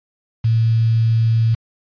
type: tone with quantisation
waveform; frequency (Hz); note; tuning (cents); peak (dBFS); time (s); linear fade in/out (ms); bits
sine; 113.4; A#2; -47; -12; 0.44-1.55; 10; 6
effects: resampled to 11025 Hz